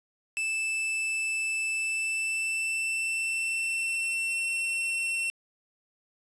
45% pulse tone with pitch glide, 2637 to 2706 Hz, E7 to E7, 0 to +45 cents, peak -27 dBFS, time 0.37-5.3 s, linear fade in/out 0 ms, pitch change +45 cents, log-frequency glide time 1.71-4.46 s, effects resampled to 24000 Hz + 9-bit

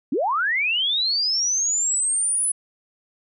sine linear sweep, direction up, 224.6 to 10210 Hz, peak -19 dBFS, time 0.12-2.52 s, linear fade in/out 5 ms, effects none

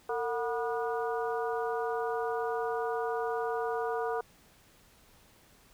harmonic tone with a mistuned harmonic, 242.8 Hz, B3, 29 cents flat, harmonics 2 / 3 / 4 / 5 / 6, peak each -32 / -36 / -38 / -40 / -42 dBFS, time 0.09-4.21 s, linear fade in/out 5 ms, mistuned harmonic 2, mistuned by -110 cents, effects pink hiss -61 dBFS RMS until 5.73 s

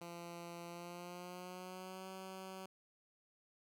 10% pulse tone with pitch glide, 171.5 to 189.2 Hz, F3 to F#3, -31 to +39 cents, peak -39 dBFS, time 0.01-2.66 s, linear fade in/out 5 ms, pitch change +170 cents, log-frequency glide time 0.67-2.09 s, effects none

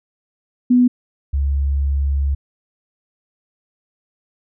sine tone pair in turn, 247.3 / 69.68 Hz, B3 / C#2, +3 / +10 cents, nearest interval octave + minor seventh, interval 2193 cents, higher first, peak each -9 / -15 dBFS, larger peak first, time 0.7-0.88 / 1.33-2.35 s, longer second, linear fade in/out 10 ms, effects none

